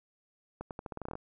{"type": "accelerating click train", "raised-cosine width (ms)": 1, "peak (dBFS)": -25, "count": 12, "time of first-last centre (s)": [0.61, 1.154], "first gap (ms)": 98, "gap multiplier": 0.85, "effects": []}